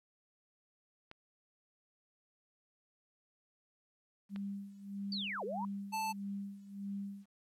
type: clicks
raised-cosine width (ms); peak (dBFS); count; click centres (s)
0.3; -33; 2; 1.114 / 4.361
type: tone with tremolo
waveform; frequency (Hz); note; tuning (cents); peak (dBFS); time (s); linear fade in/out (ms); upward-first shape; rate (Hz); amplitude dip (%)
sine; 199.2; G3; +28; -37; 4.29-7.26; 50; sine; 1.6; 80
type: linear two-way sweep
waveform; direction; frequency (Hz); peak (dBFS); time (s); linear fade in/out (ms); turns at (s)
sine; down then up; 4699 to 370 to 1013; -37; 5.12-5.65; 2; 5.44
type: tone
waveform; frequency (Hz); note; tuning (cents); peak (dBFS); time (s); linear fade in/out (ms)
square; 880; A5; 0; -35; 5.92-6.13; 20
effects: resampled to 32000 Hz + 12-bit